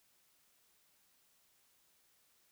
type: silence
effects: white hiss -72 dBFS RMS until 2.51 s